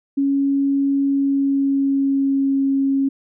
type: tone with pitch glide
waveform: sine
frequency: 277.2 to 272.9 Hz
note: C#4 to C#4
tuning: 0 to -27 cents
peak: -15 dBFS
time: 0.17-3.09 s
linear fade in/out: 10 ms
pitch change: -27 cents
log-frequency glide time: 1.05-2.63 s
effects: none